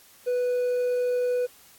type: tone with hard clipping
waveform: triangle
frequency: 493.9 Hz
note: B4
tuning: in tune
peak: -23 dBFS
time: 0.26-1.47 s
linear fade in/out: 20 ms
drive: 5 dB
effects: white hiss -54 dBFS RMS until 1.78 s + AAC 64 kbps